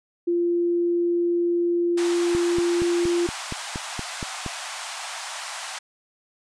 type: tone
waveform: sine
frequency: 345.8 Hz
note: F4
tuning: 17 cents flat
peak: -19 dBFS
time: 0.27-3.27 s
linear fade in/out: 10 ms
type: band-pass noise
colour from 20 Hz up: pink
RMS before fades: -34 dBFS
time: 1.97-5.79 s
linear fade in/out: 10 ms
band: 680 to 9500 Hz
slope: 48 dB/octave
type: click train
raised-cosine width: 3 ms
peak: -17 dBFS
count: 10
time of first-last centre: 2.35-4.463 s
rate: 4.26 Hz
effects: none